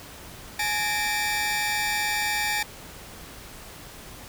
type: tone cluster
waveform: sawtooth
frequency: 841 / 1831 / 2337 Hz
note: G#5 / A#6 / D7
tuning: +22 / -32 / -9 cents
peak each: -25 dBFS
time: 0.59-2.63 s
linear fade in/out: 5 ms
effects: pink hiss -43 dBFS RMS until 4.28 s